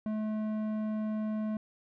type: tone with low-pass filter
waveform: square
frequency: 215.4 Hz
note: A3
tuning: 37 cents flat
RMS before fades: -33 dBFS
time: 0.06-1.57 s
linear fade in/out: 2 ms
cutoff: 960 Hz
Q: 0.51
effects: none